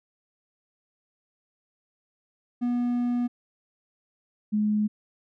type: tone pair in turn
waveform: triangle / sine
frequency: 242.9 / 211.1 Hz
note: B3 / G#3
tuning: -29 / +29 cents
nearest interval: major second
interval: 242 cents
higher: first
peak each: -21 dBFS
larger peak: neither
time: 2.61-3.28 / 4.52-4.88 s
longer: first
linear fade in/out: 20 ms
effects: none